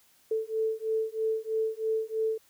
sine beating tone pair, 440 / 443.1 Hz, A4 / A4, 0 / +12 cents, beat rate 3.1 Hz, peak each -30 dBFS, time 0.31-2.38 s, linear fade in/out 5 ms, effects white hiss -63 dBFS RMS until 2.49 s

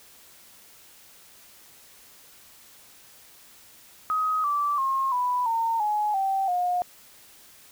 sine tone with pitch steps, 1261 / 1163 / 1072.7 / 989.4 / 912.5 / 841.6 / 776.2 / 715.9 Hz, D#6 / D6 / C6 / B5 / A#5 / G#5 / G5 / F5, +23 / -17 / +43 / +3 / -37 / +23 / -17 / +43 cents, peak -22 dBFS, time 4.1-6.82 s, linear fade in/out 0 ms, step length 340 ms, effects white hiss -52 dBFS RMS until 7.71 s

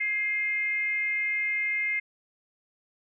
sine tone with frequency modulation, 2111 Hz, C7, 15 cents sharp, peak -25 dBFS, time 0-2 s, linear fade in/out 10 ms, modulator 435 Hz, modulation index 0.36, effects none

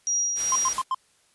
sine tone with tremolo, 5730 Hz, F8, 44 cents sharp, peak -21 dBFS, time 0.07-0.73 s, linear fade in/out 0 ms, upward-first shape sine, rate 2.5 Hz, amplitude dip 40%
white noise, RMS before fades -34 dBFS, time 0.35-0.84 s, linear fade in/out 50 ms
triangle tone bursts, 1046.5 Hz, C6, in tune, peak -20 dBFS, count 4, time 0.52-0.946 s, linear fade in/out 2 ms, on 36 ms, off 94 ms
effects white hiss -63 dBFS RMS until 1.34 s + resampled to 24000 Hz

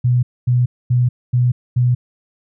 sine tone bursts, 123.47 Hz, B2, in tune, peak -11 dBFS, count 5, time 0.04-1.95 s, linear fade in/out 10 ms, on 190 ms, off 240 ms, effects none

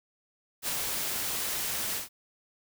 white noise with ADSR envelope, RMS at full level -30 dBFS, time 0.62-2.09 s, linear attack 58 ms, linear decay 21 ms, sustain -2 dB, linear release 140 ms, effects none

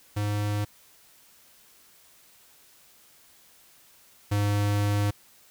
square tone pair in turn, 103.7 / 102.57 Hz, G#2 / G#2, -2 / -21 cents, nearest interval unison, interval 19 cents, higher first, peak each -26 / -23 dBFS, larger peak second, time 0.16-0.65 / 4.31-5.11 s, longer second, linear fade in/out 10 ms, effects white hiss -57 dBFS RMS until 5.5 s

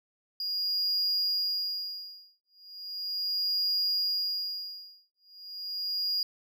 triangle tone with tremolo, 4855 Hz, D#8, 43 cents flat, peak -24 dBFS, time 0.4-6.23 s, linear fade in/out 2 ms, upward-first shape sine, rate 0.37 Hz, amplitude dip 100%, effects none

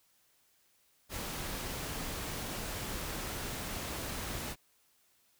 pink noise, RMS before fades -39 dBFS, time 1.09-4.56 s, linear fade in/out 50 ms, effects white hiss -70 dBFS RMS until 5.39 s

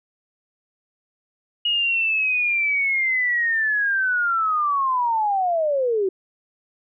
sine linear sweep, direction down, 2889 to 366.3 Hz, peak -18 dBFS, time 1.65-6.09 s, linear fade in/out 5 ms, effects none

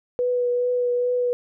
sine tone with vibrato, 491.1 Hz, B4, 10 cents flat, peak -19 dBFS, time 0.19-1.33 s, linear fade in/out 0 ms, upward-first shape triangle, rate 2.4 Hz, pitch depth 17 cents each way, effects none

